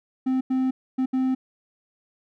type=tone bursts at uneven times; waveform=triangle; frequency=260 Hz; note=C4; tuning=11 cents flat; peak=-18 dBFS; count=4; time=0.26-0.41 / 0.5-0.71 / 0.98-1.06 / 1.13-1.35 s; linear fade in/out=10 ms; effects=none